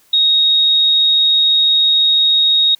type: tone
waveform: sine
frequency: 3754 Hz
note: A#7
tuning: 11 cents sharp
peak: -9 dBFS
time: 0.13-2.75 s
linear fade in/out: 5 ms
effects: white hiss -53 dBFS RMS until 2.79 s